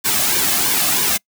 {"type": "noise with flanger", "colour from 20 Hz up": "white", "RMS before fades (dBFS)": -17, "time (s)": [0.04, 1.18], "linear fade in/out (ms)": 20, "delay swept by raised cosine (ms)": [1.5, 2.15], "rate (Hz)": 3.1, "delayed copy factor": -0.65, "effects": ["noise-tail reverb RT60 0.1 s tail -26 dB re dry"]}